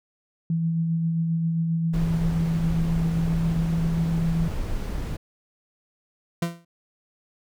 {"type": "tone with tremolo", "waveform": "sine", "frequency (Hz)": 164.81, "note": "E3", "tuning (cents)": 0, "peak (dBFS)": -20, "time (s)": [0.5, 4.48], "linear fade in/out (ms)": 2, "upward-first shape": "sine", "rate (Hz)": 7.5, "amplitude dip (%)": 25}
{"type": "noise", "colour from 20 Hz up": "brown", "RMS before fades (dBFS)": -29, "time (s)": [1.93, 5.17], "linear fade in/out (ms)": 10}
{"type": "tone with exponential decay", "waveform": "40% pulse", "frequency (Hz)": 170, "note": "F3", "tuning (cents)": -46, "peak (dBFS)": -19, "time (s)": [6.42, 6.65], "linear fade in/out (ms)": 5, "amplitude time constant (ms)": 48}
{"effects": []}